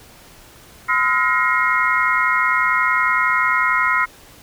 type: tone cluster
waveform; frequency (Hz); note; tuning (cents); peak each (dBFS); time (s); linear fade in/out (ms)
sine; 1021 / 1286 / 1417 / 1888 / 2147; C6 / E6 / F6 / A#6 / C7; -43 / -43 / +25 / +22 / +44; -21; 0.88-4.06; 20
effects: pink hiss -45 dBFS RMS until 4.42 s